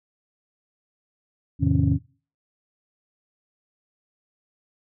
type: tone cluster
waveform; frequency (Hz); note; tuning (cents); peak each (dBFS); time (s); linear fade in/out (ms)
sine; 84 / 108.2 / 132.2 / 157 / 276; E2 / A2 / C3 / D#3 / C#4; +33 / -29 / +18 / +16 / -7; -23; 1.59-1.99; 50
effects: noise-tail reverb RT60 0.4 s tail -23 dB re dry + tanh soft clip ceiling -9 dBFS